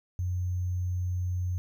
sine tone with sample-and-hold, 90 Hz, F#2, 47 cents flat, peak -27 dBFS, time 0.19-1.58 s, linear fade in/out 0 ms, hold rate 6300 Hz, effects none

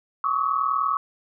sine tone cluster, 1107 / 1147 / 1276 Hz, C#6 / D6 / D#6, -3 / -41 / +43 cents, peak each -25 dBFS, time 0.24-0.97 s, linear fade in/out 2 ms, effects none

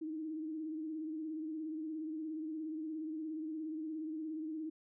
sine tone with vibrato, 313.7 Hz, D#4, 14 cents sharp, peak -38 dBFS, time 0.01-4.7 s, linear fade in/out 10 ms, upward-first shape sine, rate 17 Hz, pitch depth 52 cents each way, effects none

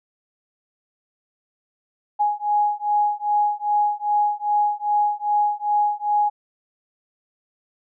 sine beating tone pair, 830.6 / 833.1 Hz, G#5 / G#5, 0 / +5 cents, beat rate 2.5 Hz, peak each -21 / -21 dBFS, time 2.19-6.3 s, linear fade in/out 20 ms, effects none

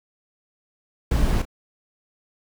brown noise with echo, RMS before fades -20 dBFS, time 1.11-1.42 s, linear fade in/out 5 ms, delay 33 ms, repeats 1, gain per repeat -12 dB, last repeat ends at 1.453 s, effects none

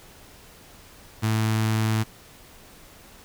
sawtooth tone with notch filter, 110 Hz, A2, in tune, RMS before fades -23 dBFS, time 1.22-2.04 s, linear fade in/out 20 ms, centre 520 Hz, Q 1.3, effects pink hiss -49 dBFS RMS until 3.24 s

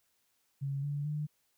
sine tone with pitch steps, 138.59 / 144.23 / 150.09 Hz, C#3 / D3 / D3, 0 / -31 / +38 cents, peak -32 dBFS, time 0.61-1.27 s, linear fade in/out 20 ms, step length 220 ms, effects white hiss -75 dBFS RMS until 1.57 s

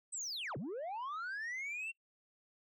sine linear two-way sweep, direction down then up, 8372 to 113 to 2746 Hz, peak -36 dBFS, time 0.12-1.92 s, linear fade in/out 20 ms, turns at 0.57 s, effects noise-tail reverb RT60 0.1 s tail -24 dB re dry + tanh soft clip ceiling -38 dBFS

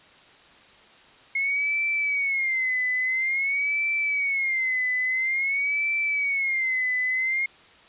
sine tone with vibrato, 2162 Hz, C#7, 44 cents flat, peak -22 dBFS, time 1.35-7.46 s, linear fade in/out 5 ms, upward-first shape sine, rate 0.49 Hz, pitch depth 130 cents each way, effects white hiss -52 dBFS RMS until 7.88 s + resampled to 8000 Hz

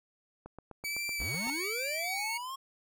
click train, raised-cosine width 1 ms, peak -31 dBFS, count 9, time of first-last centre 0.46-1.471 s, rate 7.91 Hz
sawtooth tone with vibrato, 2277 Hz, C#7, 46 cents sharp, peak -30 dBFS, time 0.84-2.38 s, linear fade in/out 10 ms, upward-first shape sine, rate 1.2 Hz, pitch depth 53 cents each way
square linear sweep, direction up, 32.7 to 1095 Hz, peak -38 dBFS, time 1.19-2.56 s, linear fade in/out 10 ms
45% pulse tone with exponential growth, 912 Hz, A#5, 38 cents flat, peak -33 dBFS, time 1.29-1.5 s, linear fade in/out 1 ms, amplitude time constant 45 ms
effects none

